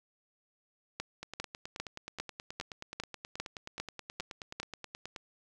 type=two click trains; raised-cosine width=0.2 ms; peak=-24 / -18 dBFS; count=38 / 10; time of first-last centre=1.23-5.162 / 1-4.6 s; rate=9.41 / 2.5 Hz; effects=none